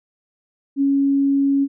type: tone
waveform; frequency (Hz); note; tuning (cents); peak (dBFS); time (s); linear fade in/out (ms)
sine; 277.2; C#4; 0; -14; 0.76-1.68; 50
effects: none